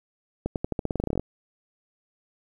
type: accelerating click train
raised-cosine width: 2 ms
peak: -13 dBFS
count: 16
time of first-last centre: 0.46-1.196 s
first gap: 98 ms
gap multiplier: 0.89
effects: 9-bit